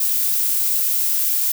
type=noise; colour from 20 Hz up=violet; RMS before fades=-19 dBFS; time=0-1.52 s; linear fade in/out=5 ms; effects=none